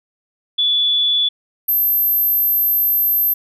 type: tone pair in turn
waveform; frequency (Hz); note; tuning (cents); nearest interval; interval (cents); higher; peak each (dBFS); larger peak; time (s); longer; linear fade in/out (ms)
sine; 3443 / 12358; A7 / G9; -38 / -26; octave + minor seventh; 2212; second; -13; neither; 0.58-1.29 / 1.68-3.34; second; 10
effects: none